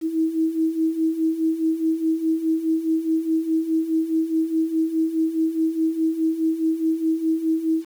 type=beating tone pair; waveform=sine; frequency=318.5 / 323.3 Hz; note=D#4 / E4; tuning=+41 / -34 cents; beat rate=4.8 Hz; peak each=-25 / -20 dBFS; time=0.01-7.85 s; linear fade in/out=50 ms; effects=8-bit